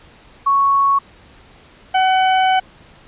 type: tone pair in turn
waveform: sine / 40% pulse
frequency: 1108.7 / 752.8 Hz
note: C#6 / F#5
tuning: 0 / +30 cents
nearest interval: perfect fifth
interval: 670 cents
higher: first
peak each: -11 dBFS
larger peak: neither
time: 0.46-0.99 / 1.94-2.6 s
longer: second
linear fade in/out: 10 ms
effects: pink hiss -46 dBFS RMS until 3.07 s + resampled to 8000 Hz